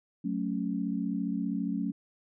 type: chord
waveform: sine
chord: F# minor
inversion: none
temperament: equal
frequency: 185 / 220 / 277.2 Hz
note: F#3 / A3 / C#4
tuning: 0 / 0 / 0 cents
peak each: -33 dBFS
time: 0.24-1.92 s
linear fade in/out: 10 ms
effects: none